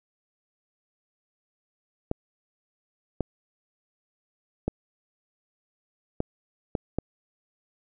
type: clicks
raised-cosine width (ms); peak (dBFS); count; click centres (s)
2; -12; 6; 2.114 / 3.207 / 4.68 / 6.204 / 6.752 / 6.986
effects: none